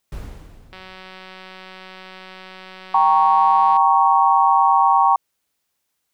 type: noise with exponential decay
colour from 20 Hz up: brown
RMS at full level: -29 dBFS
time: 0.12-1.32 s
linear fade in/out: 2 ms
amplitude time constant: 260 ms
type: click train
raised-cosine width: 0.3 ms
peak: -23 dBFS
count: 569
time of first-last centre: 0.73-3.767 s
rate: 187 Hz
type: chord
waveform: sine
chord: G diminished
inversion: none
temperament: equal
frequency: 784 / 932.3 / 1108.7 Hz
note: G5 / Bb5 / Db6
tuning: 0 / 0 / 0 cents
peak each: -16 dBFS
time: 2.94-5.16 s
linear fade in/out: 5 ms
effects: white hiss -74 dBFS RMS until 6.13 s